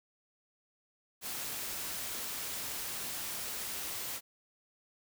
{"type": "noise", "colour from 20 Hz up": "white", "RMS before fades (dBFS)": -39, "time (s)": [1.21, 4.21], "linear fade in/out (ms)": 50, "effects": []}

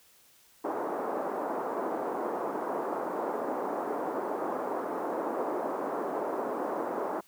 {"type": "band-pass noise", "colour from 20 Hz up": "pink", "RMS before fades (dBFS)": -33, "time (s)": [0.64, 7.21], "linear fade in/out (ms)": 10, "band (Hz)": [300, 1100], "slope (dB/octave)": 24, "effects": ["white hiss -61 dBFS RMS until 7.27 s"]}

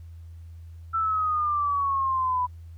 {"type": "exponential sweep", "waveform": "sine", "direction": "down", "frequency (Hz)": [1338, 986], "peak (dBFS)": -22, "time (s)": [0.93, 2.47], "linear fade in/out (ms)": 20, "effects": ["added 83 Hz sine -40 dBFS peak until 2.77 s", "pink hiss -67 dBFS RMS until 2.77 s"]}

